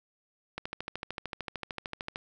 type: click train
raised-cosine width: 0.3 ms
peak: -19 dBFS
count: 22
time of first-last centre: 0.58-2.159 s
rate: 13.3 Hz
effects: none